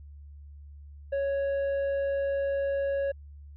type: tone with tanh clipping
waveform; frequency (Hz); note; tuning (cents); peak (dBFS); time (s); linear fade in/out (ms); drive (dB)
triangle; 554.4; C#5; 0; -27; 1.12-3.12; 10; 10
effects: added 72 Hz sine -44 dBFS peak until 3.56 s